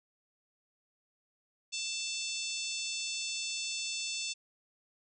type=harmonic tone; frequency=886 Hz; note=A5; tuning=12 cents sharp; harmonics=3 / 4 / 5 / 6 / 7 / 8 / 9; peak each=-40 / -41 / -42 / -43 / -43 / -44 / -45 dBFS; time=1.72-4.34 s; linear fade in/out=20 ms; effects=none